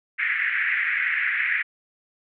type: band-pass noise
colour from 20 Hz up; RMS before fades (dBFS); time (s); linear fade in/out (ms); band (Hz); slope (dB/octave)
pink; -24; 0.18-1.63; 20; 1700 to 2200; 48
effects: none